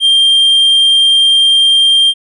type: tone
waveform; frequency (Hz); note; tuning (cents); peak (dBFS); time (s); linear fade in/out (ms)
triangle; 3185; G7; +27; -4; 0-2.14; 50
effects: resampled to 24000 Hz